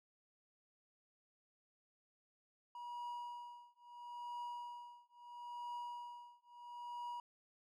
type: tone with tremolo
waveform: triangle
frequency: 962 Hz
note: B5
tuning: 46 cents flat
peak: -40 dBFS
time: 2.75-7.2 s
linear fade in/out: 2 ms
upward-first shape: triangle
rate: 0.75 Hz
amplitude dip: 100%
effects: none